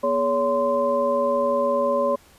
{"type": "tone cluster", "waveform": "sine", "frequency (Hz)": [241.2, 418.3, 564, 1035], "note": ["B3", "G#4", "C#5", "C6"], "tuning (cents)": [-41, 12, 30, -19], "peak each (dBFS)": [-29, -29, -20, -25], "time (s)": [0.03, 2.16], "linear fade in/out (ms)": 10, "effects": ["pink hiss -53 dBFS RMS until 2.38 s", "resampled to 32000 Hz"]}